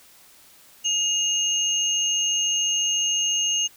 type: tone pair together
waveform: sine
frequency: 2848 / 6394 Hz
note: F7 / G8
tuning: +33 / +33 cents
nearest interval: octave + major second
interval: 1400 cents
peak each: -23 dBFS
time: 0.84-3.68 s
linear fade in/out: 20 ms
effects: white hiss -52 dBFS RMS until 3.76 s